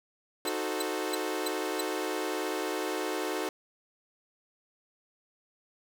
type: chord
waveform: sawtooth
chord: D# diminished seventh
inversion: none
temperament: equal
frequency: 311.1 / 370 / 440 / 523.3 Hz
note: D#4 / F#4 / A4 / C5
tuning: 0 / 0 / 0 / 0 cents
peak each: -32 / -31 / -32 / -35 dBFS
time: 0.45-3.49 s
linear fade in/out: 2 ms
type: tone bursts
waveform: 20% pulse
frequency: 4022 Hz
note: B7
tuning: 31 cents sharp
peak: -24 dBFS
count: 5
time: 0.47-1.81 s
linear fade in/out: 5 ms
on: 20 ms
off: 310 ms
effects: none